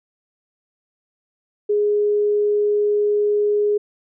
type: tone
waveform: sine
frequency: 415.3 Hz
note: G#4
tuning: in tune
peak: -15 dBFS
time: 1.69-3.78 s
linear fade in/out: 10 ms
effects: none